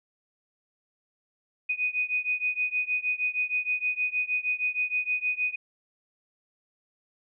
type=beating tone pair; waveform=sine; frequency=2486 / 2492.4 Hz; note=D#7 / D#7; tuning=-2 / +2 cents; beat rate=6.4 Hz; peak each=-28 / -29 dBFS; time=1.69-5.56 s; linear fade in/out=10 ms; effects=none